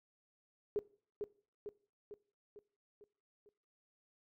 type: tone with echo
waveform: sine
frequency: 415.3 Hz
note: G#4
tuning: in tune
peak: -31 dBFS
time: 0.76-0.79 s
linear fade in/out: 0 ms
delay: 450 ms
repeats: 6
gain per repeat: -5 dB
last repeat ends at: 3.49 s
effects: noise-tail reverb RT60 0.5 s tail -22 dB re dry